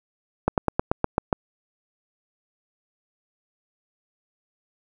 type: slowing click train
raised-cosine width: 1 ms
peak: -5 dBFS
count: 8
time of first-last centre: 0.48-1.328 s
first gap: 98 ms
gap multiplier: 1.07
effects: none